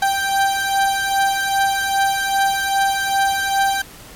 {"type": "beating tone pair", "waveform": "30% pulse", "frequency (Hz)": [784, 786.5], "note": ["G5", "G5"], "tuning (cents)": [0, 6], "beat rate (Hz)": 2.5, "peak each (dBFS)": [-15, -18], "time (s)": [0.02, 3.82], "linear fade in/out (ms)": 5, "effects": ["pink hiss -40 dBFS RMS until 4.15 s", "MP3 64 kbps"]}